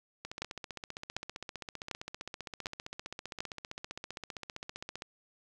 two click trains, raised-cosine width 0.2 ms, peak -23 / -17 dBFS, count 74 / 5, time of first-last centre 0.25-5.021 / 0.42-3.405 s, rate 15.3 / 1.34 Hz, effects none

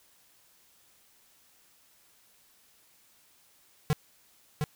square tone with echo, 151.1 Hz, D3, 50 cents sharp, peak -23 dBFS, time 3.9-3.93 s, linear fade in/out 0 ms, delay 710 ms, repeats 1, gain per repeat -4 dB, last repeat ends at 4.64 s, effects white hiss -63 dBFS RMS until 4.75 s

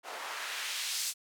white noise with band-pass filter sweep, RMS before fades -37 dBFS, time 0.03-1.14 s, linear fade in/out 50 ms, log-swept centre 640 to 6700 Hz, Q 0.96, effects high-pass 400 Hz 12 dB/octave

